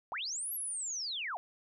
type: linear two-way sweep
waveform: sine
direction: up then down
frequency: 636 to 11730 to 636 Hz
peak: -35 dBFS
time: 0.12-1.37 s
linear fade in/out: 0 ms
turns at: 0.53 s
effects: none